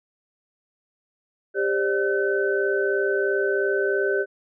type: tone cluster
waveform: sine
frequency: 397.5 / 533 / 596 / 1520 Hz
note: G4 / C5 / D5 / F#6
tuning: +24 / +32 / +25 / +46 cents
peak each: -22 / -29 / -29 / -26 dBFS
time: 1.54-4.26 s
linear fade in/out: 50 ms
effects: none